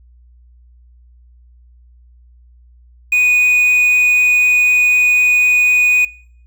triangle tone with quantisation, 2476 Hz, D#7, 9 cents flat, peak -8 dBFS, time 3.12-6.05 s, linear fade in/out 5 ms, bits 6, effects noise-tail reverb RT60 0.6 s tail -24 dB re dry + added 60 Hz sine -43 dBFS peak until 6.46 s

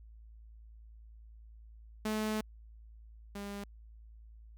sawtooth tone pair in turn, 215.7 / 201.5 Hz, A3 / G3, -34 / +48 cents, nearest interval minor second, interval 118 cents, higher first, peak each -28 / -36 dBFS, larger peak first, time 2.05-2.41 / 3.35-3.64 s, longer first, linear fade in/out 5 ms, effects added 55 Hz sine -51 dBFS peak until 4.57 s

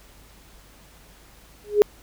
sine tone with exponential growth, 415.3 Hz, G#4, in tune, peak -7 dBFS, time 1.64-1.82 s, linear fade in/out 0 ms, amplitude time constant 37 ms, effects added 50 Hz sine -52 dBFS peak until 2.02 s + pink hiss -52 dBFS RMS until 2.02 s

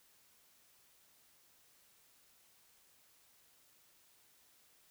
silence, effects white hiss -68 dBFS RMS until 4.9 s

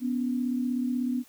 sine tone pair together, 246.9 / 283.2 Hz, B3 / C#4, 0 / +37 cents, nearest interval major second, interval 237 cents, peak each -26 / -33 dBFS, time 0-1.24 s, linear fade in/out 50 ms, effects white hiss -57 dBFS RMS until 1.28 s

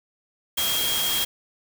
sine tone in noise, 3248 Hz, G#7, 39 cents flat, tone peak -25 dBFS, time 0.57-1.25 s, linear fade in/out 10 ms, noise white, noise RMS -26 dBFS, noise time 0.57-1.25 s, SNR -2 dB, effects none

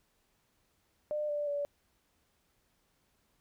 sine tone with pitch steps, 600 / 587.7 / 575.6 Hz, D5 / D5 / D5, +37 / +1 / -35 cents, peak -31 dBFS, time 1.11-1.65 s, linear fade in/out 0 ms, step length 180 ms, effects pink hiss -74 dBFS RMS until 3.4 s

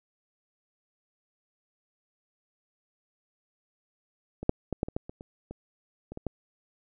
clicks, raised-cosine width 2 ms, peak -23 / -7 / -16 / -12 / -23 / -16 / -26 / -29 / -26 / -27 / -24 / -17 dBFS, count 12, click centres 4.43 / 4.494 / 4.727 / 4.831 / 4.885 / 4.965 / 5.095 / 5.209 / 5.51 / 6.12 / 6.174 / 6.267 s, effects none

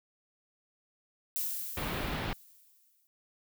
violet noise with exponential decay, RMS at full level -32 dBFS, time 1.36-3.07 s, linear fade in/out 0 ms, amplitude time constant 370 ms
pink low-pass noise, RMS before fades -35 dBFS, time 1.77-2.33 s, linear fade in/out 0 ms, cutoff 3900 Hz, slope 24 dB/octave
effects none

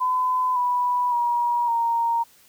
sine tone with pitch steps, 1012 / 983.8 / 956.3 / 929.6 Hz, B5 / B5 / A#5 / A#5, +42 / -7 / +44 / -5 cents, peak -19 dBFS, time 0-2.24 s, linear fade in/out 20 ms, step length 560 ms, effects white hiss -55 dBFS RMS until 2.48 s

